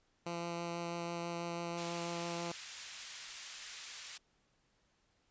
10% pulse tone with vibrato, 170.8 Hz, F3, 38 cents flat, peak -30 dBFS, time 0.26-2.52 s, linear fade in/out 5 ms, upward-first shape sine, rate 6.1 Hz, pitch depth 8 cents each way
pink high-pass noise, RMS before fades -47 dBFS, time 1.77-4.18 s, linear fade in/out 10 ms, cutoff 2100 Hz, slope 12 dB/octave
effects pink hiss -75 dBFS RMS until 5.3 s + resampled to 16000 Hz

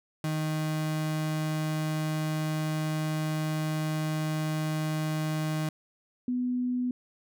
35% pulse / sine tone pair in turn, 155.56 / 248.5 Hz, D#3 / B3, 0 / +11 cents, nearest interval minor sixth, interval 811 cents, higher second, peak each -26 dBFS, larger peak neither, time 0.24-5.69 / 6.28-6.91 s, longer first, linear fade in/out 2 ms, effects none

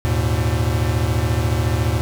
square tone cluster, 78.2 / 105.3 / 119.5 Hz, D#2 / G#2 / A#2, +9 / +24 / +43 cents, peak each -22 dBFS, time 0.05-2.01 s, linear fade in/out 0 ms, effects none

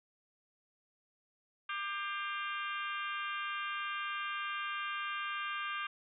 harmonic tone with a mistuned harmonic, 397.7 Hz, G4, 25 cents sharp, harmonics 3 / 4 / 5 / 6 / 7 / 8 / 9, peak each -39 / -41 / -48 / -46 / -45 / -48 / -54 dBFS, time 1.69-5.87 s, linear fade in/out 5 ms, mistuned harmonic 5, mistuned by +86 cents, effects none

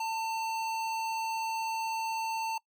square tone with notch filter, 896 Hz, A5, 31 cents sharp, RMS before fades -33 dBFS, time 0-2.58 s, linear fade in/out 5 ms, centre 11000 Hz, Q 1.3, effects noise-tail reverb RT60 0.1 s tail -22 dB re dry

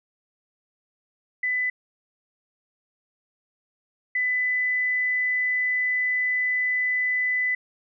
sine tone pair in turn, 2000 / 2000 Hz, B6 / B6, +21 / +21 cents, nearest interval unison, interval 0 cents, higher neither, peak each -22 / -21 dBFS, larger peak second, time 1.43-1.7 / 4.15-7.55 s, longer second, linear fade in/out 5 ms, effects none

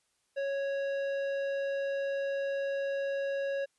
sine tone with tanh clipping, 553 Hz, C#5, 4 cents flat, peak -32 dBFS, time 0.36-3.66 s, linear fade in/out 20 ms, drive 12 dB, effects white hiss -75 dBFS RMS until 3.78 s + resampled to 24000 Hz

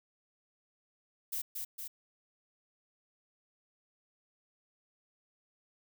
violet noise with echo, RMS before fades -36 dBFS, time 1.32-1.42 s, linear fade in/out 10 ms, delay 230 ms, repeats 2, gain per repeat -3 dB, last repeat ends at 1.88 s, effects none

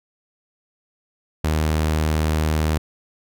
sawtooth tone, 77.78 Hz, D#2, in tune, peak -14 dBFS, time 1.44-2.78 s, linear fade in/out 5 ms, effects none

